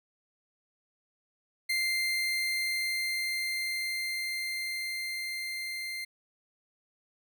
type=tone with level ramp; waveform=30% pulse; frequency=2093 Hz; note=C7; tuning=in tune; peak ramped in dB=-24 to -32 dBFS; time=1.69-6.05 s; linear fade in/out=10 ms; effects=none